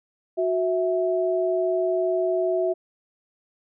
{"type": "tone pair together", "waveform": "sine", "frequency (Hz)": [367.6, 655], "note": ["F#4", "E5"], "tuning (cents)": [-11, -11], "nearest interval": "minor seventh", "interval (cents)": 1000, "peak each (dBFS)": [-23, -23], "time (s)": [0.37, 2.74], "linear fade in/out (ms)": 20, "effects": []}